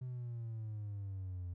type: exponential sweep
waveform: triangle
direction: down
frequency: 128.4 to 87.31 Hz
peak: -37 dBFS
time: 0.01-1.54 s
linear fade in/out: 10 ms
effects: tanh soft clip ceiling -35 dBFS